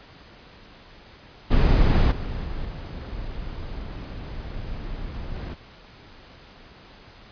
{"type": "noise with level steps", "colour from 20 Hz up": "brown", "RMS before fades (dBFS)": [-17, -29, -31, -33, -30], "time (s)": [1.5, 5.55], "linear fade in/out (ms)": 20, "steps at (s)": [2.11, 2.44, 2.65, 5.35], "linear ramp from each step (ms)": 10, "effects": ["pink hiss -48 dBFS RMS until 7.31 s", "resampled to 11025 Hz"]}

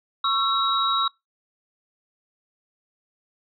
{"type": "tone cluster", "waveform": "sine", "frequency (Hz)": [1107, 1338, 3828], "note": ["C#6", "E6", "A#7"], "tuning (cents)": [-3, 25, 45], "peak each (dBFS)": -24, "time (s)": [0.24, 1.08], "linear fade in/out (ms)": 5, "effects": ["noise-tail reverb RT60 0.2 s tail -25 dB re dry"]}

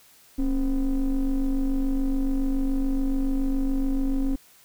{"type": "ring-modulated tone", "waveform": "triangle", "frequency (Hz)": 123.47, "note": "B2", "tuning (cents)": 0, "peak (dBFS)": -16, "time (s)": [0.38, 4.36], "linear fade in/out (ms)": 10, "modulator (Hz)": 147, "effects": ["white hiss -55 dBFS RMS until 4.64 s"]}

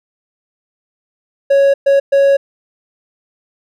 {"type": "tone bursts at uneven times", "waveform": "triangle", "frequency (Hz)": 554.4, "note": "C#5", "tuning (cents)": 0, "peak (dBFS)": -5, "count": 3, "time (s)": [[1.5, 1.74], [1.86, 2], [2.12, 2.37]], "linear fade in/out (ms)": 10, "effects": []}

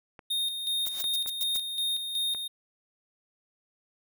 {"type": "clicks", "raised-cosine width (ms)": 0.5, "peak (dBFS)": -30, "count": 6, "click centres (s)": [0.192, 0.869, 1.042, 1.261, 1.558, 2.348]}
{"type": "tone with tremolo", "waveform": "square", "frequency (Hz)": 3690, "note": "A#7", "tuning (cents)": -18, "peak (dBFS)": -27, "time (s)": [0.3, 2.48], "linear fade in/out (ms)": 10, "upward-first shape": "square", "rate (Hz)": 2.7, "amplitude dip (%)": 50}
{"type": "noise with exponential growth", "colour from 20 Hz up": "white", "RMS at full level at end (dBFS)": -36, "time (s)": [0.8, 1.01], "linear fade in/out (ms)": 0, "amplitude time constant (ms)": 45}
{"type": "noise bursts", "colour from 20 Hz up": "violet", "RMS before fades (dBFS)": -33, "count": 6, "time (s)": [0.86, 1.572], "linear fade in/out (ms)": 2, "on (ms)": 27, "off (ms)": 110}
{"effects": []}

